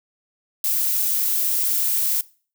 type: noise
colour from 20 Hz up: violet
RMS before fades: -21 dBFS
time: 0.64-2.21 s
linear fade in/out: 2 ms
effects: noise-tail reverb RT60 0.4 s tail -21 dB re dry